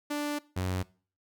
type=tone pair in turn; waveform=sawtooth; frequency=293.7 / 92.31 Hz; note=D4 / F#2; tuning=0 / -4 cents; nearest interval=octave + minor sixth; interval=2004 cents; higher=first; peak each=-26 / -25 dBFS; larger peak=second; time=0.1-0.39 / 0.56-0.83 s; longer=first; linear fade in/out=10 ms; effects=noise-tail reverb RT60 0.4 s tail -21 dB re dry